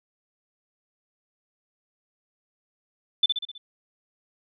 sine tone with echo, 3520 Hz, A7, in tune, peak -15 dBFS, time 3.23-3.26 s, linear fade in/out 5 ms, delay 64 ms, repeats 5, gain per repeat -5 dB, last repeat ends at 3.58 s, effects none

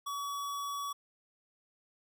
square tone, 1134 Hz, C#6, 39 cents sharp, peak -36 dBFS, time 0.06-0.93 s, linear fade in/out 10 ms, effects none

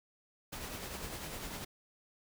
pink noise with tremolo, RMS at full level -41 dBFS, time 0.52-1.65 s, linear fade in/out 10 ms, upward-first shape triangle, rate 10 Hz, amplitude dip 45%, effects none

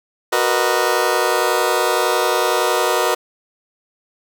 20% pulse chord, B major seventh, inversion second, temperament just, 370.4 / 463 / 493.9 / 617.4 Hz, F#4 / A#4 / B4 / D#5, +2 / -12 / 0 / -14 cents, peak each -16 dBFS, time 0.32-3.15 s, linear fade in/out 10 ms, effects none

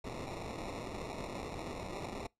blue noise with sample-and-hold, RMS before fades -42 dBFS, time 0.04-2.27 s, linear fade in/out 5 ms, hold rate 1575 Hz, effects noise-tail reverb RT60 0.2 s tail -25 dB re dry + low-pass 8000 Hz 12 dB/octave

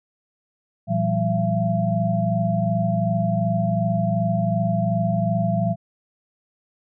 sine tone cluster, 116.2 / 169.3 / 192 / 676 Hz, A#2 / E3 / G3 / E5, -5 / +46 / -36 / +43 cents, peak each -24 dBFS, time 0.87-5.76 s, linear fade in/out 50 ms, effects none

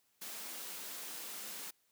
white high-pass noise, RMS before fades -45 dBFS, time 0.21-1.71 s, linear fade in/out 10 ms, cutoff 170 Hz, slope 96 dB/octave, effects white hiss -75 dBFS RMS until 1.91 s + high-pass 60 Hz 12 dB/octave

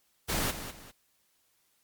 pink noise with echo, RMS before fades -30 dBFS, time 0.28-0.52 s, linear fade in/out 20 ms, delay 200 ms, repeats 2, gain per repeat -10 dB, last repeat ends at 0.92 s, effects white hiss -71 dBFS RMS until 1.83 s + MP3 96 kbps

